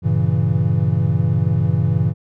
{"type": "chord", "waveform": "triangle", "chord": "G diminished seventh", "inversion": "none", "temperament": "equal", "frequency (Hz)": [98, 116.54, 138.59, 164.81], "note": ["G2", "Bb2", "Db3", "Fb3"], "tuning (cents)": [0, 0, 0, 0], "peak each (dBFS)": -18, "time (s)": [0.02, 2.14], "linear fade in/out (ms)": 50, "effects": []}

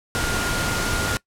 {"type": "tone in noise", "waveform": "sine", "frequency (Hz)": 1416, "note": "F6", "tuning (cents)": 23, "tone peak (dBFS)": -27, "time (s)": [0.15, 1.17], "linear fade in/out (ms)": 0, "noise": "pink", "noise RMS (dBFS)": -24, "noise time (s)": [0.15, 1.17], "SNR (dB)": -6, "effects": ["noise-tail reverb RT60 0.1 s tail -21 dB re dry", "low-pass 11000 Hz 12 dB/octave"]}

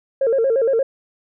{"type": "tone with vibrato", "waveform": "sine", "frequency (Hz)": 496.2, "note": "B4", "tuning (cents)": 8, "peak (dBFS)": -13, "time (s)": [0.21, 0.83], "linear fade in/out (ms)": 5, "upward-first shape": "square", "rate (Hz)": 8.6, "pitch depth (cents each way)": 150, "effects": ["tanh soft clip ceiling -10 dBFS"]}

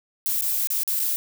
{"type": "noise with dropouts", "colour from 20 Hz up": "violet", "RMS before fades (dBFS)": -24, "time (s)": [0.26, 1.16], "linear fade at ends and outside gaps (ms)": 0, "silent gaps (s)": [[0.411, 0.422], [0.672, 0.703], [0.834, 0.877], [0.994, 0.999]], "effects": []}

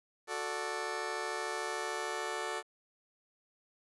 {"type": "chord", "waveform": "15% pulse", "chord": "D major", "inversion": "first", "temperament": "just", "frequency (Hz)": [367.1, 440.5, 587.3], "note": ["F#4", "A4", "D5"], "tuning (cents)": [-14, 2, 0], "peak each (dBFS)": [-34, -32, -35], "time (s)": [0.27, 2.63], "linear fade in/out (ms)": 50, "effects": ["resampled to 24000 Hz", "11-bit"]}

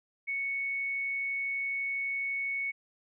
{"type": "tone", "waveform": "sine", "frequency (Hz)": 2217, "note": "C#7", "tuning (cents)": 0, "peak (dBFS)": -30, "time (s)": [0.27, 2.72], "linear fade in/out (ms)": 20, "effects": []}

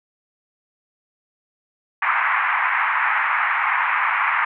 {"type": "band-pass noise", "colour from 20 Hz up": "pink", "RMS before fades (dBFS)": -20, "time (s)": [2.02, 4.45], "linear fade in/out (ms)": 5, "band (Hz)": [890, 2300], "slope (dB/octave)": 48, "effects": []}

